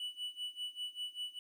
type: tone with tremolo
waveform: triangle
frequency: 2960 Hz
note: F#7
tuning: in tune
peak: -35 dBFS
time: 0-1.39 s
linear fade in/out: 2 ms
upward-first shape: sine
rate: 5.1 Hz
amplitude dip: 90%
effects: 12-bit